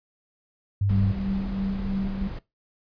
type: tone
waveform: sine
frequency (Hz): 99.8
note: G2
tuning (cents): +32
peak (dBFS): -20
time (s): 0.81-1.12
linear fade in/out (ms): 5
type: noise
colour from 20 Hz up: brown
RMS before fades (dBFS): -33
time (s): 0.89-2.39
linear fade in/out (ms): 5
type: tone with tremolo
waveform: sine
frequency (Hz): 194.2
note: G3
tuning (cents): -16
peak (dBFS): -24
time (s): 0.9-2.28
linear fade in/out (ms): 10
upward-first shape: sine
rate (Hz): 3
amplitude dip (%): 55
effects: noise-tail reverb RT60 0.2 s tail -19 dB re dry + resampled to 11025 Hz